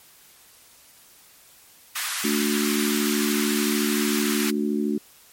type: high-pass noise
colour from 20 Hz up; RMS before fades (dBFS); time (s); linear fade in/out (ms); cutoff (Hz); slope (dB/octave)
pink; -28; 1.95-4.51; 10; 1200; 24
type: harmonic tone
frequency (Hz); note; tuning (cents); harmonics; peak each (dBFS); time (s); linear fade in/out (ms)
73.42; D2; 0; 3 / 4 / 5; -24 / -26 / -28; 2.24-4.98; 5
effects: white hiss -52 dBFS RMS until 5.32 s + MP3 64 kbps